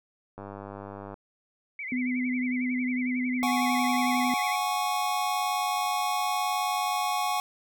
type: click train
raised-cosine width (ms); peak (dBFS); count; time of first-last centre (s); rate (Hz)
1; -26; 77; 0.38-1.142; 99.8
type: tone with vibrato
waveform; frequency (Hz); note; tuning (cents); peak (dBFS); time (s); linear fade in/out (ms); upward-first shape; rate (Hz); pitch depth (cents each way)
sine; 2161; C#7; -45; -33; 1.79-4.56; 2; sine; 11; 130
type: tone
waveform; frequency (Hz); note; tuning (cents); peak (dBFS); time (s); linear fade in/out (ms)
sine; 250.8; B3; +27; -26; 1.92-4.34; 2
type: chord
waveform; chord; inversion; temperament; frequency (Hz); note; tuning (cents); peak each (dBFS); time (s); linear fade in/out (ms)
square; F# suspended second; none; equal with one note detuned; 731.5 / 830.6 / 1108.7; F#5 / G#5 / C#6; -20 / 0 / 0; -31; 3.43-7.4; 0
effects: none